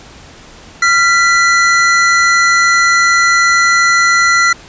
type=tone pair together; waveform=square; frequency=1376.2 / 1975.5 Hz; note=F6 / B6; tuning=-26 / 0 cents; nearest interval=tritone; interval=626 cents; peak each=-11 dBFS; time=0.82-4.53 s; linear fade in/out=5 ms; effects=pink hiss -37 dBFS RMS until 4.68 s + resampled to 16000 Hz